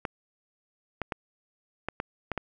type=clicks; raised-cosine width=0.5 ms; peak=-15 dBFS; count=7; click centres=0.052 / 1.017 / 1.122 / 1.886 / 2.001 / 2.317 / 2.377 s; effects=none